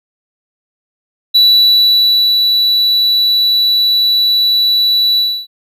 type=tone with ADSR envelope; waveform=triangle; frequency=3946 Hz; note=B7; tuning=2 cents flat; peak=-3 dBFS; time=1.34-5.47 s; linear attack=16 ms; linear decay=1000 ms; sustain=-4 dB; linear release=290 ms; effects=none